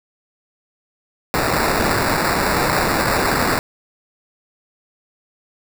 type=noise with sample-and-hold; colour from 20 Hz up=white; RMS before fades=-18 dBFS; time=1.34-3.59 s; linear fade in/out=0 ms; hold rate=3150 Hz; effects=none